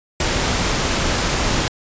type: noise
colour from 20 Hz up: pink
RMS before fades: -19 dBFS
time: 0.2-1.68 s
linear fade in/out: 2 ms
effects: resampled to 16000 Hz